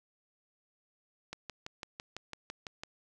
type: click train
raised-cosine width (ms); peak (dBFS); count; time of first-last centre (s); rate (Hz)
0.2; -23; 10; 1.33-2.835; 5.98
effects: none